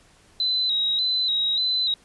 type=tone with vibrato; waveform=sine; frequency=3919 Hz; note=B7; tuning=14 cents flat; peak=-20 dBFS; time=0.4-1.94 s; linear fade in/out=2 ms; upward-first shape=square; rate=1.7 Hz; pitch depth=47 cents each way; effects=pink hiss -56 dBFS RMS until 2.04 s + resampled to 24000 Hz